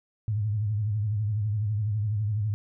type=tone with vibrato; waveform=sine; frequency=105.6 Hz; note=G#2; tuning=29 cents sharp; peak=-24 dBFS; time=0.28-2.54 s; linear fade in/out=0 ms; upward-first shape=triangle; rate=12 Hz; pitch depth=110 cents each way; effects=none